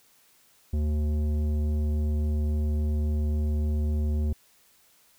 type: tone with tanh clipping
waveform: triangle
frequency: 75.3 Hz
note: D2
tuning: 44 cents sharp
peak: -25 dBFS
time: 0.73-4.33 s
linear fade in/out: 5 ms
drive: 16 dB
effects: white hiss -61 dBFS RMS until 5.18 s